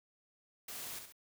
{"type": "noise with echo", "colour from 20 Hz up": "white", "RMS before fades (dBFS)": -45, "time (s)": [0.68, 0.99], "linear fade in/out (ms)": 5, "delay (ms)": 67, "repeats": 2, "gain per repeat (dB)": -6, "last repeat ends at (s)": 1.124, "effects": []}